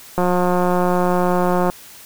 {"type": "click train", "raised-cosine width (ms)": 1, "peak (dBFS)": -5, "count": 273, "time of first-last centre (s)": [0.18, 1.7], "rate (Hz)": 179, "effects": ["white hiss -41 dBFS RMS until 2.05 s"]}